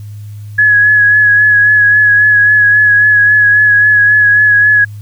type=tone with vibrato; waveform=sine; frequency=1684 Hz; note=G#6; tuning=24 cents sharp; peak=-4 dBFS; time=0.58-4.85 s; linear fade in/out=10 ms; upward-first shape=sine; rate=3.7 Hz; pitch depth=25 cents each way; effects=added 104 Hz sine -24 dBFS peak until 5.01 s + white hiss -48 dBFS RMS until 5.01 s